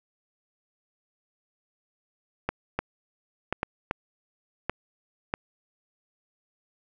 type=clicks; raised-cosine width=0.5 ms; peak=-11 dBFS; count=7; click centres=2.49 / 2.79 / 3.526 / 3.631 / 3.911 / 4.696 / 5.339 s; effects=none